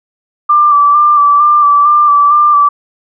sine tone with vibrato, 1174.7 Hz, D6, in tune, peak -4 dBFS, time 0.49-2.69 s, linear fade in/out 10 ms, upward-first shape square, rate 2.2 Hz, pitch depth 24 cents each way, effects none

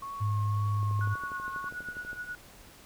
sine tone with vibrato, 1097 Hz, C#6, 18 cents flat, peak -36 dBFS, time 0.02-1.69 s, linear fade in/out 5 ms, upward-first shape triangle, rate 1.9 Hz, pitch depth 32 cents each way
sine tone with pitch glide, 103.83 to 103.17 Hz, G#2 to G#2, 0 to -11 cents, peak -26 dBFS, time 0.2-1.15 s, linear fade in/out 20 ms, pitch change -11 cents, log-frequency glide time 0.36-0.95 s
click train, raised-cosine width 2 ms, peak -33 dBFS, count 17, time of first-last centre 0.83-2.131 s, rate 12.3 Hz
sine tone with tremolo, 1463 Hz, F#6, 20 cents flat, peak -33 dBFS, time 1.01-2.35 s, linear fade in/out 0 ms, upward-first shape triangle, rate 9.4 Hz, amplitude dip 80%
effects pink hiss -53 dBFS RMS until 2.85 s

